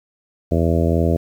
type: harmonic tone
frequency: 83 Hz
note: E2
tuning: 12 cents sharp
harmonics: 1 / 2 / 3 / 4 / 5 / 6 / 7 / 8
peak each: -18 / -21 / -23 / -24 / -25 / -26 / -26 / -27 dBFS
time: 0.51-1.17 s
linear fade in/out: 10 ms
effects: 8-bit